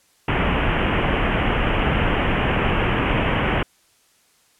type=low-pass noise; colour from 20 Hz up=pink; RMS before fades=-20 dBFS; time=0.28-3.63 s; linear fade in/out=5 ms; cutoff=3100 Hz; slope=96 dB/octave; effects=white hiss -59 dBFS RMS until 4.59 s + low-pass 11000 Hz 12 dB/octave